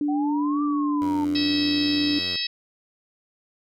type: tone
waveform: sine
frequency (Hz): 292.8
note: D4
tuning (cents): -5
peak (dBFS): -21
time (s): 0.01-2.19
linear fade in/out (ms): 2
type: exponential two-way sweep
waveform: sine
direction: up then down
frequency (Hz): 740 to 1188 to 889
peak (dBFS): -29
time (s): 0.08-1.25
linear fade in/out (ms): 10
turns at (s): 0.63
type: tone with vibrato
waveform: 10% pulse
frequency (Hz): 88.2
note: F2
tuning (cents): +18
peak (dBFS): -27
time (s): 1.02-2.36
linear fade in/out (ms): 0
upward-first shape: sine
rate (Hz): 2.6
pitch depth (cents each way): 35
type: harmonic tone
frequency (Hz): 647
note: E5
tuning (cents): -32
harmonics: 3 / 4 / 5 / 6 / 7 / 8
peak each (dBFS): -37 / -33 / -35 / -28 / -33 / -30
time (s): 1.35-2.47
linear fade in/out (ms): 5
effects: none